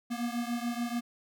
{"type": "beating tone pair", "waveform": "square", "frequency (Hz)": [235.7, 242.6], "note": ["A#3", "B3"], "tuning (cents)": [19, -31], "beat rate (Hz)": 6.9, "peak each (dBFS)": [-34, -36], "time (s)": [0.1, 1.01], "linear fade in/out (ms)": 20, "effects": []}